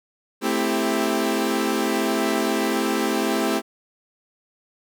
sawtooth chord, A minor seventh, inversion none, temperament equal with one note detuned, 220 / 261.6 / 329.6 / 396.1 Hz, A3 / C4 / E4 / G4, 0 / 0 / 0 / +18 cents, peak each -22 dBFS, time 0.41-3.62 s, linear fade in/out 50 ms, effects none

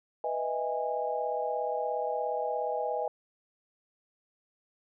sine chord, E major seventh, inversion second, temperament equal with one note detuned, 493.9 / 622.3 / 659.3 / 821.5 Hz, B4 / D#5 / E5 / G#5, 0 / 0 / 0 / -19 cents, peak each -34 / -34 / -38 / -33 dBFS, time 0.24-3.08 s, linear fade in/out 2 ms, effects none

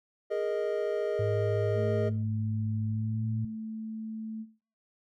triangle chord, Ab suspended second, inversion none, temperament equal with one note detuned, 412 / 466.2 / 622.3 Hz, Ab4 / Bb4 / Eb5, -14 / 0 / 0 cents, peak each -30 / -31 / -30 dBFS, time 0.3-2.1 s, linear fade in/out 20 ms
sine tone with pitch glide, 105.9 to 111.68 Hz, G#2 to A2, +34 to +26 cents, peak -29 dBFS, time 1.19-3.45 s, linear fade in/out 5 ms, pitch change +92 cents, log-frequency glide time 2.85-3.25 s
sine tone, 220 Hz, A3, in tune, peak -36 dBFS, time 1.74-4.46 s, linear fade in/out 50 ms
effects noise-tail reverb RT60 0.4 s tail -17 dB re dry

